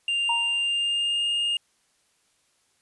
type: tone with pitch glide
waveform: triangle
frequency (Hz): 2794 to 2831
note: F7 to F7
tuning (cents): 0 to +23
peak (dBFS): -21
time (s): 0.08-1.57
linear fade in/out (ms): 2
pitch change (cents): +23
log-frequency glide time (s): 0.61-1.28
type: tone with exponential decay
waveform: sine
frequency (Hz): 936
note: A#5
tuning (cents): +7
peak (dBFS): -22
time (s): 0.29-0.7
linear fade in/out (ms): 5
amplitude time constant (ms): 88
effects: white hiss -67 dBFS RMS until 2.81 s + resampled to 24000 Hz